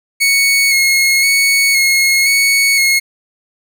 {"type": "tone with vibrato", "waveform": "sawtooth", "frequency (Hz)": 2192, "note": "C#7", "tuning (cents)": -20, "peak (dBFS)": -6, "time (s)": [0.2, 3], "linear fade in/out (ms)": 20, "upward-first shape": "square", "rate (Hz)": 0.97, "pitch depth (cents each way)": 22, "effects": []}